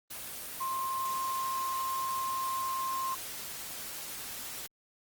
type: tone in noise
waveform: sine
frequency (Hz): 1056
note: C6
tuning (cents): +16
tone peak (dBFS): -31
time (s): 0.6-3.15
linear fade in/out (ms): 10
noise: white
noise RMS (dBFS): -41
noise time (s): 0.1-4.67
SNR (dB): +7
effects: Opus 24 kbps